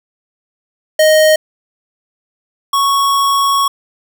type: tone pair in turn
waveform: square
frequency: 622.3 / 1108.8 Hz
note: D#5 / C#6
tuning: 0 / 0 cents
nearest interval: minor seventh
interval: 1000 cents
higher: second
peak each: -7 / -11 dBFS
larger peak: first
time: 0.99-1.36 / 2.73-3.68 s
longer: second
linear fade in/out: 5 ms
effects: none